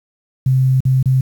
sine tone with dropouts, 130.81 Hz, C3, in tune, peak -10 dBFS, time 0.46-1.21 s, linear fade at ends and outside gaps 5 ms, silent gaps 0.805-0.852 / 1.028-1.057 s, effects 7-bit

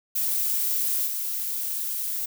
violet noise with level steps, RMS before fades -25 / -29 dBFS, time 0.15-2.26 s, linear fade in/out 10 ms, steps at 1.06 s, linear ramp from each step 20 ms, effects none

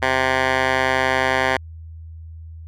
10% pulse tone with band-pass filter, 130.7 Hz, C3, 1 cent flat, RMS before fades -19 dBFS, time 0.02-1.57 s, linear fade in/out 5 ms, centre 1500 Hz, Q 1.4, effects added 81 Hz sine -34 dBFS peak until 2.67 s

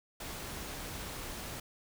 pink noise, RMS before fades -42 dBFS, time 0.2-1.6 s, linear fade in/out 5 ms, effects none

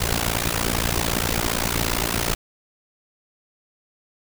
pink noise with amplitude modulation, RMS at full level -19 dBFS, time 0-2.35 s, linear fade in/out 10 ms, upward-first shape sine, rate 57.5 Hz, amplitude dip 95%, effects none

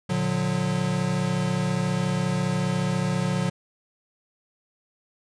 square chord, Bb augmented, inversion none, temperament equal with one note detuned, 116.54 / 146.83 / 181.29 Hz, Bb2 / D3 / F#3, 0 / 0 / -35 cents, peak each -31 / -28 / -26 dBFS, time 0.09-3.5 s, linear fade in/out 10 ms, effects resampled to 22050 Hz

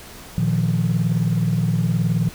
sine chord, Bb suspended fourth, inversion none, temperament equal, 116.54 / 155.56 / 174.61 Hz, Bb2 / Eb3 / F3, 0 / 0 / 0 cents, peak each -20 dBFS, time 0.38-2.29 s, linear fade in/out 0 ms, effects tanh soft clip ceiling -11 dBFS + pink hiss -40 dBFS RMS until 2.34 s

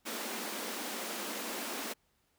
pink high-pass noise, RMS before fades -39 dBFS, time 0.05-1.94 s, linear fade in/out 20 ms, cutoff 200 Hz, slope 96 dB/octave, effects pink hiss -74 dBFS RMS until 2.38 s

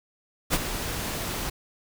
pink noise with ADSR envelope, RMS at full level -21 dBFS, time 0.5-1.5 s, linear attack 38 ms, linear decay 39 ms, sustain -10 dB, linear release 8 ms, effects none

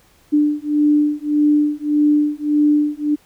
sine beating tone pair, 296 / 297.7 Hz, D4 / D4, +14 / +24 cents, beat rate 1.7 Hz, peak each -16 dBFS, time 0.32-3.16 s, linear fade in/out 20 ms, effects pink hiss -54 dBFS RMS until 3.25 s

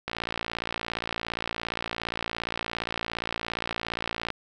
click train, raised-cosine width 0.3 ms, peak -13 dBFS, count 243, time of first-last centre 0.08-4.303 s, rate 57.3 Hz, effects none

